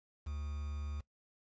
triangle tone with quantisation, 73.42 Hz, D2, in tune, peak -36 dBFS, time 0.26-1.01 s, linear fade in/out 10 ms, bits 9, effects noise-tail reverb RT60 0.1 s tail -19 dB re dry + resampled to 16000 Hz

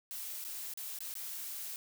blue noise with dropouts, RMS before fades -42 dBFS, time 0.11-1.76 s, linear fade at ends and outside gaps 0 ms, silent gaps 0.441-0.449 / 0.737-0.774 / 0.988-1.005 / 1.14-1.153 s, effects none

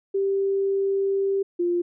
sine tone pair in turn, 392.2 / 349.4 Hz, G4 / F4, +1 / +1 cents, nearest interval major second, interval 200 cents, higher first, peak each -20 dBFS, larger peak neither, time 0.14-1.43 / 1.59-1.82 s, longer first, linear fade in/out 10 ms, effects none

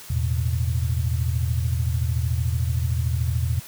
sine chord, E suspended fourth, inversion none, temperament equal, 82.41 / 110 / 123.47 Hz, E2 / A2 / B2, 0 / 0 / 0 cents, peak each -23 / -27 / -25 dBFS, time 0.1-3.6 s, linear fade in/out 5 ms, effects white hiss -42 dBFS RMS until 3.67 s

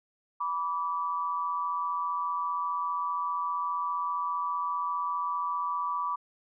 sine tone pair together, 982 / 1157.1 Hz, B5 / D6, -10 / -26 cents, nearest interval minor third, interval 284 cents, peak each -32 / -30 dBFS, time 0.4-6.16 s, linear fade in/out 10 ms, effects none

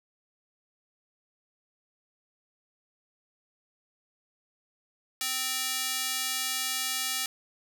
square tone with high-pass filter, 260 Hz, C4, 11 cents flat, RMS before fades -31 dBFS, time 5.21-7.26 s, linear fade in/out 2 ms, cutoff 2800 Hz, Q 0.55, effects none

